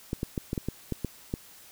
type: clicks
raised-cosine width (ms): 3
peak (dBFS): -16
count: 9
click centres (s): 0.131 / 0.231 / 0.378 / 0.531 / 0.578 / 0.686 / 0.923 / 1.047 / 1.339
effects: white hiss -52 dBFS RMS until 1.71 s